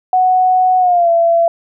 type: tone with pitch glide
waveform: sine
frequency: 740 to 674.7 Hz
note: F#5 to E5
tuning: 0 to +40 cents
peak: -8 dBFS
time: 0.13-1.48 s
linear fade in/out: 2 ms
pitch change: -160 cents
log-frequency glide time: 0.79-1.1 s
effects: none